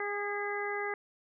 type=harmonic tone with a mistuned harmonic; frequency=409.6 Hz; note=G#4; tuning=24 cents flat; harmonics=1 / 2 / 3 / 4 / 5; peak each=-36 / -39 / -41 / -40 / -38 dBFS; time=0-0.94 s; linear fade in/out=2 ms; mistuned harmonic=5; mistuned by=-21 cents; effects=none